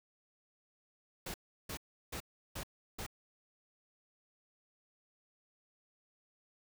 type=noise bursts; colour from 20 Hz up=pink; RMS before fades=-42 dBFS; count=5; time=1.26-3.065 s; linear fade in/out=5 ms; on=81 ms; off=350 ms; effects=none